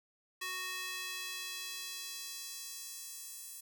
square tone with high-pass filter sweep, 370.2 Hz, F#4, 1 cent sharp, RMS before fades -43 dBFS, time 0.41-3.61 s, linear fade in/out 10 ms, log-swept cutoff 1700 to 9000 Hz, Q 1, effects 11-bit

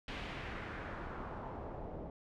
pink noise with low-pass filter sweep, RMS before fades -44 dBFS, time 0.08-2.1 s, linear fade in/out 2 ms, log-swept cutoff 3100 to 570 Hz, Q 1.6, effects none

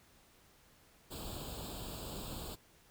pink noise with comb filter, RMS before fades -44 dBFS, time 1.1-2.56 s, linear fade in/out 20 ms, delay 0.25 ms, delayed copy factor +0.95, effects pink hiss -65 dBFS RMS until 2.9 s

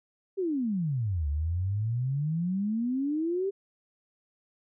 sine exponential two-way sweep, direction down then up, 401.8 to 70.6 to 401.8 Hz, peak -26 dBFS, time 0.37-3.51 s, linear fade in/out 20 ms, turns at 1.28 s, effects none

